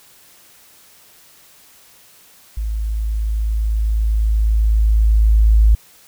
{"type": "tone with level ramp", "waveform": "sine", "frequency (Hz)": 54, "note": "A1", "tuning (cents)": -32, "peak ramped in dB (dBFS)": [-19, -7], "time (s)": [2.57, 5.75], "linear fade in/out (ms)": 5, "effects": ["white hiss -48 dBFS RMS until 6.07 s"]}